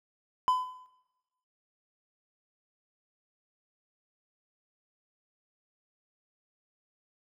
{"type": "tone with exponential decay", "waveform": "triangle", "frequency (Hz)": 1010, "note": "B5", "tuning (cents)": 39, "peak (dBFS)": -18, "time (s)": [0.48, 0.86], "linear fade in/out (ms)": 0, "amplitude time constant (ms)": 81, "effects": ["noise-tail reverb RT60 1.0 s tail -17 dB re dry"]}